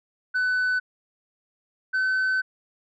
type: tone pair in turn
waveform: sine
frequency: 1500 / 1522.7 Hz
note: F#6 / F#6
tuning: +23 / +49 cents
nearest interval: unison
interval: 26 cents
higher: second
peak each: -18 dBFS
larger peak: neither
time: 0.34-0.8 / 1.93-2.42 s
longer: second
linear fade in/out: 20 ms
effects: tanh soft clip ceiling -20 dBFS